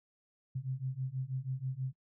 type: beating tone pair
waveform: sine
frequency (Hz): 127.8 / 134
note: C3 / C3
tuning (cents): -40 / +42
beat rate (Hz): 6.2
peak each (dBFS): -38 / -37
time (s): 0.55-1.93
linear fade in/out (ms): 10
effects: noise-tail reverb RT60 0.1 s tail -24 dB re dry